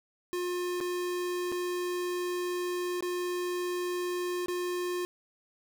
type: tone with dropouts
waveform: square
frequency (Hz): 356.5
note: F4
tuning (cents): +36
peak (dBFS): -31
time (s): 0.33-5.05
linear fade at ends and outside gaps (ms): 0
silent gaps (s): 0.803-0.81 / 1.518-1.523 / 3.007-3.025 / 4.46-4.483
effects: none